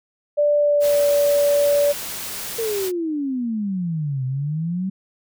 sine tone with pitch glide, 587.3 to 576.2 Hz, D5 to D5, 0 to -33 cents, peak -14 dBFS, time 0.37-1.93 s, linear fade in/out 20 ms, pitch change -33 cents, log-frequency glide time 0.57-1.07 s
white noise, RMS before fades -30 dBFS, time 0.8-2.92 s, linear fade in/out 50 ms
sine exponential two-way sweep, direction down then up, 466.2 to 127.5 to 194.3 Hz, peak -21 dBFS, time 2.58-4.9 s, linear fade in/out 10 ms, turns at 4.25 s
effects none

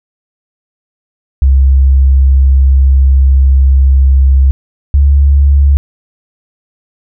sine tone pair in turn, 67 / 70.26 Hz, C2 / C#2, +42 / +24 cents, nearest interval minor second, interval 82 cents, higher second, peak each -3 dBFS, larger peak neither, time 1.42-4.51 / 4.94-5.77 s, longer first, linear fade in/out 0 ms, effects none

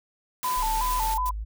white noise, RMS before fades -34 dBFS, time 0.43-1.14 s, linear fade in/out 0 ms
sine tone with vibrato, 943 Hz, A#5, 20 cents sharp, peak -24 dBFS, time 0.44-1.31 s, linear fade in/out 5 ms, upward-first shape square, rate 2.7 Hz, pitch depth 110 cents each way
sine exponential sweep, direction up, 33.19 to 55 Hz, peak -29 dBFS, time 0.56-1.45 s, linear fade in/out 20 ms
blue noise bursts, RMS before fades -37 dBFS, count 4, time 0.9-1.295 s, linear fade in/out 5 ms, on 41 ms, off 77 ms
effects none

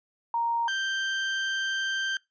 sine / 30% pulse tone pair in turn, 932.3 / 1567.9 Hz, A#5 / G6, 0 / 0 cents, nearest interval major sixth, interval 900 cents, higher second, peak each -24 dBFS, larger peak neither, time 0.34-0.68 / 0.68-2.17 s, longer second, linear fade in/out 2 ms, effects noise-tail reverb RT60 0.2 s tail -22 dB re dry + resampled to 16000 Hz

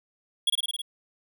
square tone with echo, 3338 Hz, G#7, 8 cents sharp, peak -20 dBFS, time 0.47-0.5 s, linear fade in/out 5 ms, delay 53 ms, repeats 6, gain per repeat -2 dB, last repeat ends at 0.818 s, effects none

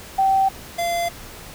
sine / square tone pair in turn, 774 / 687.7 Hz, G5 / F5, -22 / -27 cents, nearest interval major second, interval 205 cents, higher first, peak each -14 / -21 dBFS, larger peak first, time 0.18-0.49 / 0.78-1.09 s, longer neither, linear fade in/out 10 ms, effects pink hiss -39 dBFS RMS until 1.54 s

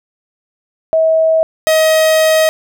sine / 45% pulse tone pair in turn, 643 / 632.7 Hz, E5 / D#5, -43 / +29 cents, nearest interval unison, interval 28 cents, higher first, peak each -8 dBFS, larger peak neither, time 0.93-1.43 / 1.67-2.49 s, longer second, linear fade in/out 0 ms, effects none

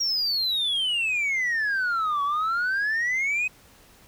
sine exponential two-way sweep, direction down then up, 5670 to 1119 to 2548 Hz, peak -20 dBFS, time 0-3.48 s, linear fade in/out 10 ms, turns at 2.23 s, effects tanh soft clip ceiling -21 dBFS + pink hiss -54 dBFS RMS until 4.07 s

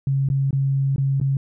sine tone with dropouts, 136.6 Hz, C#3, 25 cents flat, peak -17 dBFS, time 0.07-1.37 s, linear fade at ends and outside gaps 2 ms, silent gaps 0.288-0.3 / 0.508-0.529 / 0.961-0.981 / 1.201-1.213 s, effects none

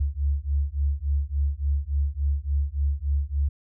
sine beating tone pair, 69.3 / 72.8 Hz, C#2 / D2, 0 / -15 cents, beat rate 3.5 Hz, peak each -25 dBFS, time 0-3.49 s, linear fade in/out 10 ms, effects none

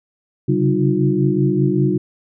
sine tone cluster, 134.8 / 140 / 190.8 / 309.8 / 358.1 Hz, C#3 / C#3 / G3 / D#4 / F4, -48 / +18 / -47 / -7 / +43 cents, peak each -20 dBFS, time 0.48-1.98 s, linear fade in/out 10 ms, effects none

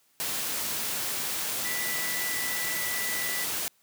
sine tone in noise, 1975.5 Hz, B6, in tune, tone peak -33 dBFS, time 1.65-3.44 s, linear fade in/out 0 ms, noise white, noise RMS -31 dBFS, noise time 0.2-3.68 s, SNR -5 dB, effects white hiss -66 dBFS RMS until 3.82 s + high-pass 100 Hz 12 dB/octave

